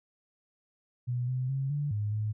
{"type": "tone with pitch steps", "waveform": "sine", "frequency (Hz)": [123, 127.9, 135.3, 145.5, 104.5, 107], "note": ["B2", "C3", "C#3", "D3", "G#2", "A2"], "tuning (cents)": [-7, -39, -42, -16, 11, -48], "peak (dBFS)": -28, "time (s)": [1.07, 2.33], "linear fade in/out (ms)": 20, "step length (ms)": 210, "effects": []}